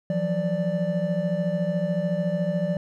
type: tone cluster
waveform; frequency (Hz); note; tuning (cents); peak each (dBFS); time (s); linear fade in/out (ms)
triangle; 167.9 / 181.7 / 588; E3 / F#3 / D5; +32 / -31 / +2; -25; 0.1-2.77; 2
effects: none